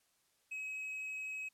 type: tone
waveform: triangle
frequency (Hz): 2552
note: D#7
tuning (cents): +43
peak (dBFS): -38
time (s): 0.51-1.49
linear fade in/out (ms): 10
effects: white hiss -75 dBFS RMS until 1.53 s + low-pass 12000 Hz 12 dB/octave